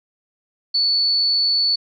sine tone, 4454 Hz, C#8, 7 cents sharp, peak -15 dBFS, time 0.74-1.76 s, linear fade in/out 10 ms, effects none

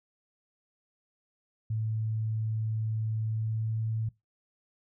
sine tone with pitch glide, 110 to 111.21 Hz, A2 to A2, 0 to +19 cents, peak -28 dBFS, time 1.7-4.09 s, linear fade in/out 5 ms, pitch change +19 cents, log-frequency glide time 3.24-3.82 s, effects noise-tail reverb RT60 0.2 s tail -21 dB re dry

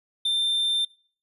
triangle tone, 3581 Hz, A7, 30 cents sharp, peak -20 dBFS, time 0.25-0.85 s, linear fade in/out 5 ms, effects noise-tail reverb RT60 0.5 s tail -23 dB re dry + resampled to 32000 Hz

